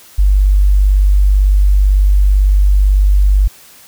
sine tone, 49 Hz, G1, in tune, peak -6 dBFS, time 0.18-3.48 s, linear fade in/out 10 ms, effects white hiss -41 dBFS RMS until 3.87 s

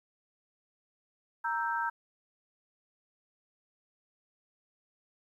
sine chord, E diminished, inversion second, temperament equal, 932.3 / 1318.5 / 1568 Hz, Bb5 / E6 / G6, 0 / 0 / 0 cents, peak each -32 / -36 / -34 dBFS, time 1.44-1.9 s, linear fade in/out 10 ms, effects 11-bit

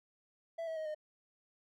triangle tone with pitch steps, 663 / 645.6 / 628.7 / 612.2 Hz, E5 / E5 / D#5 / D#5, +10 / -36 / +18 / -28 cents, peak -35 dBFS, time 0.58-0.948 s, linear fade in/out 10 ms, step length 92 ms, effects none

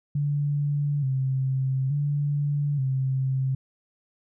sine tone with vibrato, 138.59 Hz, C#3, in tune, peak -22 dBFS, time 0.15-3.55 s, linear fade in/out 5 ms, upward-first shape square, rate 0.57 Hz, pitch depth 76 cents each way, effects none

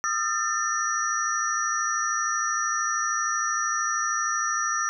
sine tone cluster, 1235 / 1348 / 1789 / 5820 Hz, D#6 / E6 / A6 / F#8, -13 / +38 / +28 / -29 cents, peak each -29 dBFS, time 0.04-4.89 s, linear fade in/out 0 ms, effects none

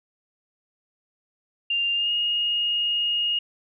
sine tone with pitch glide, 2794 to 2859 Hz, F7 to F7, 0 to +40 cents, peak -21 dBFS, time 1.7-3.39 s, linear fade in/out 5 ms, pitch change +40 cents, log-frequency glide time 1.94-2.11 s, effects none

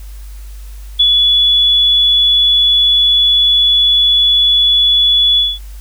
sine tone with ADSR envelope, 3418 Hz, G#7, 49 cents sharp, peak -5 dBFS, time 0.99-5.59 s, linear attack 12 ms, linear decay 59 ms, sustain -2 dB, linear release 210 ms, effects added 50 Hz sine -27 dBFS peak until 5.8 s + white hiss -44 dBFS RMS until 5.8 s

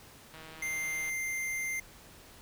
click train, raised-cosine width 0.3 ms, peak -33 dBFS, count 121, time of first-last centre 0.34-1.095 s, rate 159 Hz
square tone, 2093 Hz, C7, in tune, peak -33 dBFS, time 0.62-1.8 s, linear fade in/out 5 ms
effects pink hiss -54 dBFS RMS until 2.41 s

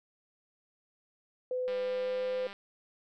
sine tone with pitch glide, 505 to 510.3 Hz, B4 to C5, +39 to -43 cents, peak -30 dBFS, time 1.51-2.47 s, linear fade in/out 2 ms, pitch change +18 cents, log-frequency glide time 1.73-2.35 s
click train, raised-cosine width 0.3 ms, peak -30 dBFS, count 170, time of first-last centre 1.68-2.529 s, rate 199 Hz
effects none

